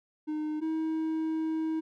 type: tone pair in turn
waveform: triangle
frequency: 306.1 / 318.4 Hz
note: D#4 / D#4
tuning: -28 / +40 cents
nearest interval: minor second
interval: 68 cents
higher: second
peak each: -28 / -26 dBFS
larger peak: second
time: 0.27-0.61 / 0.61-1.81 s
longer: second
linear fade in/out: 20 ms
effects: none